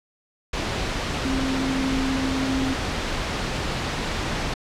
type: tone in noise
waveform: sine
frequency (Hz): 265.1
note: C4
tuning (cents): +23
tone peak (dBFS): -23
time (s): 1.25-2.74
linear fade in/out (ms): 5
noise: pink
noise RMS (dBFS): -26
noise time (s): 0.53-4.54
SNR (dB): 0
effects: low-pass 5000 Hz 12 dB/octave